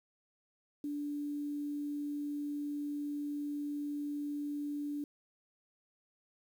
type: tone with quantisation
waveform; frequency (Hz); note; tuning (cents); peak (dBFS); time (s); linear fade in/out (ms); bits
sine; 291.3; D4; -14; -35; 0.84-5.04; 2; 10
effects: none